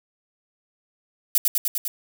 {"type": "noise with echo", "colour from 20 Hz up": "violet", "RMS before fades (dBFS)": -17, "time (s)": [1.35, 1.38], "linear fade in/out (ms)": 2, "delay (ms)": 100, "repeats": 5, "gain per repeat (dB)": -2, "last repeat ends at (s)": 1.88, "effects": []}